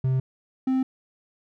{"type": "tone pair in turn", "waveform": "triangle", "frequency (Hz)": [130.6, 261.2], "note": ["C3", "C4"], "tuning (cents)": [-3, -3], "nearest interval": "octave", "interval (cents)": 1200, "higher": "second", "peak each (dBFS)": -18, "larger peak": "neither", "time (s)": [[0.04, 0.2], [0.67, 0.83]], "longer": "neither", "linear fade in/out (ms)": 5, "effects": []}